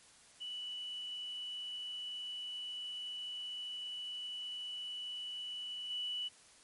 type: tone with level steps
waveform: sine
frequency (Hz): 2960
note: F#7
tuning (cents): 0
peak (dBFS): -40 / -36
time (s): 0.4-6.29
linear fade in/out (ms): 20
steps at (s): 5.9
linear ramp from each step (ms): 5
effects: white hiss -61 dBFS RMS until 6.63 s + MP3 48 kbps